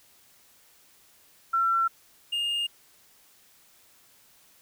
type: tone pair in turn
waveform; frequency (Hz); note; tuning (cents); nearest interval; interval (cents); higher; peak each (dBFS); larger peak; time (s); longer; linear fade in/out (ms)
sine / triangle; 1352 / 2829; E6 / F7; +43 / +22; octave + minor second; 1279; second; -21 / -24; first; 1.53-1.88 / 2.32-2.67; neither; 10
effects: white hiss -59 dBFS RMS until 4.61 s